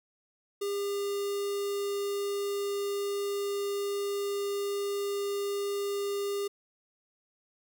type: tone with notch filter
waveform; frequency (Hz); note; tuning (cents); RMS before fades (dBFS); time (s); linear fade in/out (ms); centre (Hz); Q
square; 402.6; G4; +46; -32; 0.61-6.48; 10; 1700; 1.1
effects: none